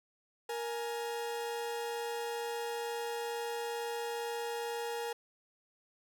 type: tone pair together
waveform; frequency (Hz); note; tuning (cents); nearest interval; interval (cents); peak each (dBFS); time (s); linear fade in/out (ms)
40% pulse; 468.6 / 835; A#4 / G#5; +9 / +9; minor seventh; 1000; -36 / -40; 0.49-5.13; 5
effects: none